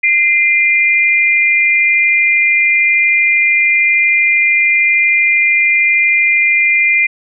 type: tone pair together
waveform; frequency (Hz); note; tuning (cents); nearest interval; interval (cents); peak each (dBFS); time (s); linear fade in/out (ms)
sine; 2073 / 2406; C7 / D7; -17 / +41; minor third; 258; -11; 0.03-7.07; 10
effects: none